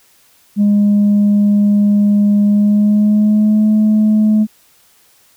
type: tone with pitch glide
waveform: sine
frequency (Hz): 205.3 to 214.3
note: G#3 to A3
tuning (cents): -20 to -45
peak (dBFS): -6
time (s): 0.56-4.47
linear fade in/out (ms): 50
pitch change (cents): +75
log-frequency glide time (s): 2.45-3.68
effects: tanh soft clip ceiling -6 dBFS + white hiss -51 dBFS RMS until 5.36 s